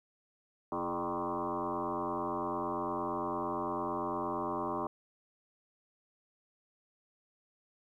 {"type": "tone with frequency modulation", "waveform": "sine", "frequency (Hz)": 690, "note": "F5", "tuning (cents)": -21, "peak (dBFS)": -32, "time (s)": [0.72, 4.87], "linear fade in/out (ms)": 2, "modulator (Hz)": 88.8, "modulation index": 5.3, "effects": ["12-bit"]}